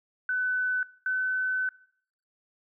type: tone pair in turn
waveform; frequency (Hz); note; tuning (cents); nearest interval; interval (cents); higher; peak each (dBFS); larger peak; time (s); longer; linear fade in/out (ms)
sine; 1504 / 1514.5; F#6 / F#6; +28 / +40; unison; 12; second; -25; neither; 0.29-0.83 / 1.06-1.69; second; 2
effects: noise-tail reverb RT60 0.6 s tail -21 dB re dry